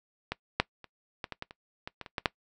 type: clicks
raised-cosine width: 0.3 ms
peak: -15 / -6 / -29 / -18 / -20 / -20 / -28 / -21 / -22 / -27 / -15 / -7 dBFS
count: 12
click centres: 0.32 / 0.6 / 0.843 / 1.242 / 1.323 / 1.424 / 1.509 / 1.875 / 2.013 / 2.062 / 2.182 / 2.258 s
effects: noise-tail reverb RT60 0.1 s tail -21 dB re dry